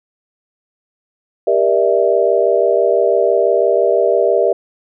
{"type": "chord", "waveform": "sine", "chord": "E half-diminished seventh", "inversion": "first", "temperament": "just", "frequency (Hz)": [395.6, 474.7, 593.3, 659.3], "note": ["G4", "Bb4", "D5", "E5"], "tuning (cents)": [16, 31, 18, 0], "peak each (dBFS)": -16, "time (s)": [1.47, 4.53], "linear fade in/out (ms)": 5, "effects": []}